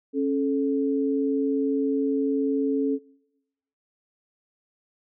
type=tone pair together; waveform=sine; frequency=273.8 / 434.6 Hz; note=C#4 / A4; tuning=-21 / -21 cents; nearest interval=minor sixth; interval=800 cents; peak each=-23 / -26 dBFS; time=0.13-2.99 s; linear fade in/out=50 ms; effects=noise-tail reverb RT60 1.0 s tail -24 dB re dry